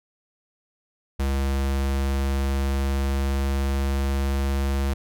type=tone with pitch glide; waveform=square; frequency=68.2 to 68.63 Hz; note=C#2 to C#2; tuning=-28 to -17 cents; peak=-22 dBFS; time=1.19-4.94 s; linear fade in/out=10 ms; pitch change=+11 cents; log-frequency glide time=1.68-4.72 s; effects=none